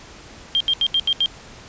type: tone bursts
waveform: sine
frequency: 3190 Hz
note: G7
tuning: 30 cents sharp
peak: -15 dBFS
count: 6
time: 0.55-1.259 s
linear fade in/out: 0 ms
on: 54 ms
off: 77 ms
effects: pink hiss -42 dBFS RMS until 1.68 s + resampled to 16000 Hz